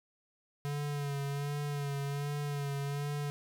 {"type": "tone with vibrato", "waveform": "square", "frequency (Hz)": 143, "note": "D3", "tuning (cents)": -46, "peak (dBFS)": -34, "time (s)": [0.65, 3.3], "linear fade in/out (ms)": 0, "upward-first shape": "sine", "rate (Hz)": 1.3, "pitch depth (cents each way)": 34, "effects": []}